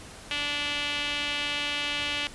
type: tone with band-pass filter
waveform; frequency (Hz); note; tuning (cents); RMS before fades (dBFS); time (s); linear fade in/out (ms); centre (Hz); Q
sawtooth; 291.1; D4; -15; -30; 0.31-2.27; 0; 2900; 3.1
effects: pink hiss -45 dBFS RMS until 2.34 s + resampled to 24000 Hz